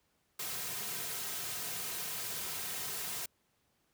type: noise with comb filter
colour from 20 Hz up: white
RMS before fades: -39 dBFS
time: 0.39-3.26 s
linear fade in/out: 5 ms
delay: 3.5 ms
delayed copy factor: -0.5
effects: pink hiss -75 dBFS RMS until 3.93 s + high-pass 60 Hz 12 dB/octave